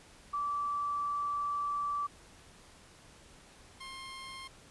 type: tone pair in turn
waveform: sine / 15% pulse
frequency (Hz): 1160 / 1061.8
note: D6 / C6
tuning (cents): -22 / +25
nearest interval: major second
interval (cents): 153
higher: first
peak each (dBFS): -31 / -37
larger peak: first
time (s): 0.33-2.07 / 3.8-4.48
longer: first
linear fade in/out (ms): 10
effects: pink hiss -57 dBFS RMS until 4.7 s + resampled to 24000 Hz